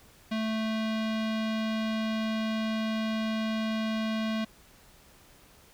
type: tone with low-pass filter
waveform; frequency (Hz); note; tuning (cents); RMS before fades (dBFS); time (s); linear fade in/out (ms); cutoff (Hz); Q
square; 220; A3; 0; -30; 0.31-4.45; 10; 3700; 1.8
effects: pink hiss -57 dBFS RMS until 5.73 s